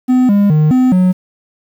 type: tone with pitch steps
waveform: triangle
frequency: 253.5 / 202.6 / 153.3 / 255 / 183.3 Hz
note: B3 / G#3 / D#3 / C4 / F#3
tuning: +45 / -43 / -25 / -44 / -16 cents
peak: -5 dBFS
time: 0.08-1.13 s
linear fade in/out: 20 ms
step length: 210 ms
effects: 7-bit